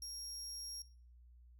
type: tone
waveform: 30% pulse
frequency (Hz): 5588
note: F8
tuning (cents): 0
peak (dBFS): -40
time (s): 0.02-0.82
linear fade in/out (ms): 2
effects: noise-tail reverb RT60 0.4 s tail -18 dB re dry + added 60 Hz sine -58 dBFS peak until 1.59 s